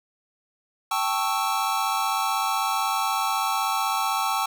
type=chord; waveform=square; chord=A dominant seventh; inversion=third; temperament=equal; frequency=784 / 880 / 1108.7 / 1318.5 Hz; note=G5 / A5 / C#6 / E6; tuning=0 / 0 / 0 / 0 cents; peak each=-29 dBFS; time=0.91-4.46 s; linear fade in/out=5 ms; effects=9-bit